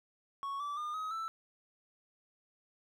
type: tone with pitch steps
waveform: triangle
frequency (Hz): 1108.7 / 1159.1 / 1211.8 / 1267 / 1324.6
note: C#6 / D6 / D#6 / D#6 / E6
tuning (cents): 0 / -23 / -46 / +31 / +8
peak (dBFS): -34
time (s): 0.43-1.28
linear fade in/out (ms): 0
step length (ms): 170
effects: none